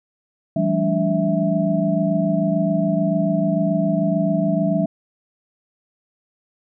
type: tone cluster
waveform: sine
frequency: 167.6 / 194.5 / 216.4 / 289.8 / 655 Hz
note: E3 / G3 / A3 / D4 / E5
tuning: +29 / -13 / -29 / -23 / -11 cents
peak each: -22 / -21 / -28 / -24 / -22 dBFS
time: 0.56-4.86 s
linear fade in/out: 5 ms
effects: none